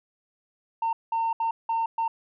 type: tone bursts at uneven times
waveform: sine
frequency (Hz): 910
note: A#5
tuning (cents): -42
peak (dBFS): -21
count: 5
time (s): 0.82-0.93 / 1.12-1.33 / 1.4-1.51 / 1.69-1.86 / 1.98-2.08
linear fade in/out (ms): 5
effects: tanh soft clip ceiling -21 dBFS